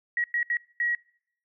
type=tone bursts at uneven times; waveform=sine; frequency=1909 Hz; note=A#6; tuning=41 cents sharp; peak=-23 dBFS; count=4; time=0.17-0.24 / 0.34-0.43 / 0.5-0.57 / 0.8-0.95 s; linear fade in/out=2 ms; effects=noise-tail reverb RT60 0.7 s tail -26 dB re dry